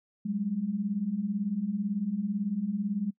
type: beating tone pair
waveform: sine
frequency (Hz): 189.8 / 207.8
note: F#3 / G#3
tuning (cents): +44 / +1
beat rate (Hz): 18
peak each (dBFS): -33 / -29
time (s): 0.25-3.11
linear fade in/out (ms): 10
effects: noise-tail reverb RT60 0.1 s tail -24 dB re dry